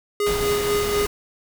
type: tone with tremolo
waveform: square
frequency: 412.2 Hz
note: G#4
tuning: 13 cents flat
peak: -19 dBFS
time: 0.2-1.06 s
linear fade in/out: 2 ms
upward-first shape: sine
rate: 4.1 Hz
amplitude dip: 45%
type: noise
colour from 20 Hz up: pink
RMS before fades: -28 dBFS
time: 0.26-1.07 s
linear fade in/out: 5 ms
effects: none